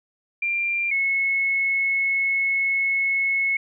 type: tone pair in turn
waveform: sine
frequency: 2380 / 2189 Hz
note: D7 / C#7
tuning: +22 / -22 cents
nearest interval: minor second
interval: 144 cents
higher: first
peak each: -21 / -19 dBFS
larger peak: second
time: 0.42-0.91 / 0.91-3.57 s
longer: second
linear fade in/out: 5 ms
effects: none